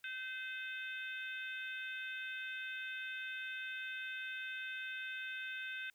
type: harmonic tone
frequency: 515 Hz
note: C5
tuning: 28 cents flat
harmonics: 3 / 4 / 5 / 6 / 7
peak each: -43 / -53 / -46 / -56 / -51 dBFS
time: 0.04-5.9 s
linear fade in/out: 2 ms
effects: white hiss -75 dBFS RMS until 5.94 s